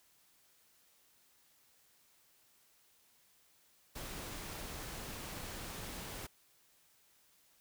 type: noise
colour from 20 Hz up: pink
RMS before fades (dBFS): -45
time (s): 3.95-6.27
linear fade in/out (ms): 10
effects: white hiss -69 dBFS RMS until 7.6 s